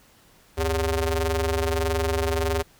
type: ring-modulated tone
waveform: sawtooth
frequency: 165.2 Hz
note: E3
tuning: 4 cents sharp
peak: -15 dBFS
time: 0.57-2.63 s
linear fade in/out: 20 ms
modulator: 237 Hz
effects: pink hiss -56 dBFS RMS until 2.79 s